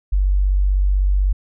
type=tone; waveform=sine; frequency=48 Hz; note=G1; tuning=36 cents flat; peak=-13 dBFS; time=0.12-1.33 s; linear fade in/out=10 ms; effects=none